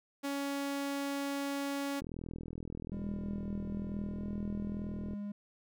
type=tone; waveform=sawtooth; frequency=280 Hz; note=C#4; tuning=18 cents sharp; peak=-30 dBFS; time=0.23-2.01 s; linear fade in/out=20 ms
type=click train; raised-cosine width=3 ms; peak=-29 dBFS; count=129; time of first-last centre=2.02-5.134 s; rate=41.1 Hz
type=tone with pitch glide; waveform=triangle; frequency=201 to 204.4 Hz; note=G3 to G#3; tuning=+44 to -27 cents; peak=-35 dBFS; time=2.92-5.32 s; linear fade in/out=5 ms; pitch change=+29 cents; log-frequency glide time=3.93-4.28 s
effects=none